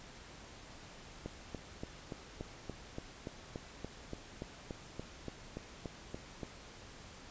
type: click train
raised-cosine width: 2 ms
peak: -27 dBFS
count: 19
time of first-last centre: 1.26-6.432 s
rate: 3.48 Hz
effects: pink hiss -53 dBFS RMS until 7.3 s + resampled to 16000 Hz